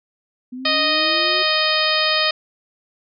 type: linear sweep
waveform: sine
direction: up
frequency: 247.3 to 370.3 Hz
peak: -28 dBFS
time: 0.52-1.43 s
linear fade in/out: 10 ms
type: harmonic tone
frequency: 621 Hz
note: D#5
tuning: 3 cents flat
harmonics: 1 / 2 / 3 / 4 / 5 / 6 / 7 / 8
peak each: -24 / -24 / -24 / -24 / -24 / -24 / -24 / -24 dBFS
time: 0.65-2.31 s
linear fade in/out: 5 ms
effects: none